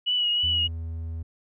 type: tone with vibrato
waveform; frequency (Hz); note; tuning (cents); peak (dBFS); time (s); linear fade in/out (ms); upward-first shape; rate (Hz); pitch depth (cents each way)
sine; 2924; F#7; -21; -21; 0.06-0.68; 20; triangle; 3.1; 36
type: tone with pitch glide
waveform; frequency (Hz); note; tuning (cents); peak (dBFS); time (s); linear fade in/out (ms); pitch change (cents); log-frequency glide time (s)
triangle; 82.41 to 81.79; E2 to E2; 0 to -13; -28; 0.43-1.23; 10; -13; 0.64-0.83
effects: none